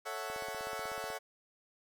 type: chord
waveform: 20% pulse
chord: F# minor seventh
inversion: first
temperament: equal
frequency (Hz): 440 / 554.4 / 659.3 / 740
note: A4 / C#5 / E5 / F#5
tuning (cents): 0 / 0 / 0 / 0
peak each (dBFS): -39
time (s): 0.05-1.19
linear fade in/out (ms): 20
type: click train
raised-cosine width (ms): 1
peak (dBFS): -33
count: 14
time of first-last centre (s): 0.3-1.102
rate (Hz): 16.2
effects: none